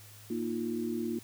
sine chord, Bb suspended fourth, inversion none, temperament equal, 233.1 / 311.1 / 349.2 Hz, Bb3 / Eb4 / F4, 0 / 0 / 0 cents, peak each -34 / -38 / -35 dBFS, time 0.3-1.19 s, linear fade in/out 5 ms, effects added 105 Hz sine -53 dBFS peak until 1.23 s + white hiss -54 dBFS RMS until 1.23 s

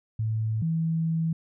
sine tone pair in turn, 110.2 / 162.92 Hz, A2 / E3, +3 / -20 cents, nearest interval perfect fifth, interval 677 cents, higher second, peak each -24 / -23 dBFS, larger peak second, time 0.19-0.62 / 0.62-1.33 s, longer second, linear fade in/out 5 ms, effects none

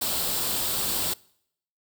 white noise with comb filter, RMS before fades -27 dBFS, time 0.01-1.14 s, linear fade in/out 10 ms, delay 0.24 ms, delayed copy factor +0.5, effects noise-tail reverb RT60 0.7 s tail -24 dB re dry

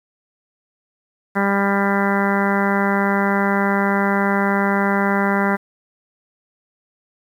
harmonic tone, 198.7 Hz, G3, 24 cents sharp, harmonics 1 / 2 / 3 / 4 / 5 / 6 / 7 / 8 / 9 / 10, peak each -19 / -24 / -26 / -25 / -25 / -30 / -26 / -27 / -29 / -28 dBFS, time 1.35-5.57 s, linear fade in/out 20 ms, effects 8-bit

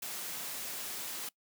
white noise, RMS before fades -40 dBFS, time 0.02-1.29 s, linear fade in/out 5 ms, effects noise-tail reverb RT60 0.1 s tail -22 dB re dry + high-pass 150 Hz 12 dB/octave

